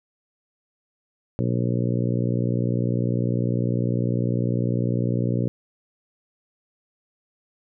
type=harmonic tone; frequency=60 Hz; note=B1; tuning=49 cents flat; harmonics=2 / 3 / 4 / 5 / 6 / 7 / 8 / 9; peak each=-23 / -27 / -29 / -31 / -33 / -34 / -35 / -36 dBFS; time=1.39-5.48 s; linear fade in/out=0 ms; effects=none